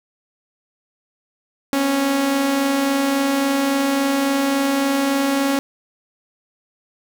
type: tone pair together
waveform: sawtooth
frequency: 252.6 / 276.2 Hz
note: B3 / C#4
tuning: +39 / -6 cents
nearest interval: major second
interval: 155 cents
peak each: -24 / -13 dBFS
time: 1.73-5.59 s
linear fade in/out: 0 ms
effects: none